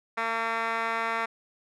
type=tone with band-pass filter; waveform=15% pulse; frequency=227.4 Hz; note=A#3; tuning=43 cents flat; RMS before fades=-29 dBFS; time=0.17-1.26 s; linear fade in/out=10 ms; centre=1500 Hz; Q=8.9; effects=none